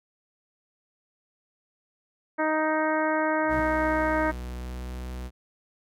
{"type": "harmonic tone", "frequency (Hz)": 311.7, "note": "D#4", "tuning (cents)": 3, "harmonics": [1, 2, 3, 4, 5, 6, 7], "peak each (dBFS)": [-28, -27, -29, -33, -31, -35, -39], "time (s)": [2.38, 4.32], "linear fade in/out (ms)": 20}
{"type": "tone with exponential growth", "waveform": "sine", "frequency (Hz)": 126.2, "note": "B2", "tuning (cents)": 38, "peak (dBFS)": -30, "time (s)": [3.37, 3.6], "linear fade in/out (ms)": 5, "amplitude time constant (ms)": 50}
{"type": "tone with pitch glide", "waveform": "45% pulse", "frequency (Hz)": [61.74, 62.53], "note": ["B1", "B1"], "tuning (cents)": [0, 22], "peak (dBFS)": -33, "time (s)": [3.48, 5.31], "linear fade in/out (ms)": 50, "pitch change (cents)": 22, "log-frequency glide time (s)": [4.52, 4.98]}
{"effects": []}